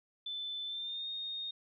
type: tone with pitch glide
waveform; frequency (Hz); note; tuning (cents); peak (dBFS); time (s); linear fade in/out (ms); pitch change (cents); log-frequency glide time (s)
sine; 3520 to 3697; A7 to A#7; 0 to -15; -37; 0.26-1.51; 5; +85; 0.66-1.08
effects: none